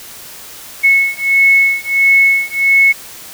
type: beating tone pair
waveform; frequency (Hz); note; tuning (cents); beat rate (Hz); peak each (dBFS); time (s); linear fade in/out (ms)
sine; 2195 / 2196.5; C#7 / C#7; -18 / -16; 1.5; -11; 0.83-2.93; 20
effects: white hiss -33 dBFS RMS until 3.33 s